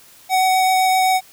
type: tone with vibrato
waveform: square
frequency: 750 Hz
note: F#5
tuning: 23 cents sharp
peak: -14 dBFS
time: 0.29-1.21 s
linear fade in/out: 50 ms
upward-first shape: triangle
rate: 7.7 Hz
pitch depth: 10 cents each way
effects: white hiss -47 dBFS RMS until 1.32 s